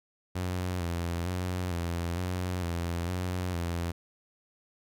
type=tone with vibrato; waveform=sawtooth; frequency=88.1 Hz; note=F2; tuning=16 cents sharp; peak=-26 dBFS; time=0.35-3.92 s; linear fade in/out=10 ms; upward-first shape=square; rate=1.1 Hz; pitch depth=51 cents each way; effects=none